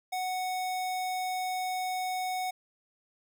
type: tone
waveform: square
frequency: 740 Hz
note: F#5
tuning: in tune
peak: -31 dBFS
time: 0.12-2.51 s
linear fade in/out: 10 ms
effects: none